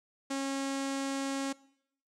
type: tone with low-pass filter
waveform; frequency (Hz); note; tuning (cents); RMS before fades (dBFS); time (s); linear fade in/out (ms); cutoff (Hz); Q
sawtooth; 272.9; C#4; -27; -34; 0.3-1.53; 10; 7900; 1.9
effects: noise-tail reverb RT60 0.7 s tail -21 dB re dry